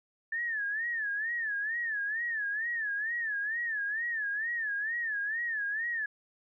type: tone with vibrato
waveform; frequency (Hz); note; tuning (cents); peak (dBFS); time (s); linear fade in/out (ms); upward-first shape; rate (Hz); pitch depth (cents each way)
sine; 1760; A6; 0; -30; 0.32-6.06; 5; sine; 2.2; 140
effects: none